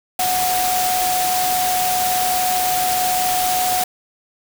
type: tone in noise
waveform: sine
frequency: 734 Hz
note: F#5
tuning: 14 cents flat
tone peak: -18 dBFS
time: 0.19-3.84 s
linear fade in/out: 5 ms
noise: white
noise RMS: -22 dBFS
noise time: 0.19-3.84 s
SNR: +1 dB
effects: none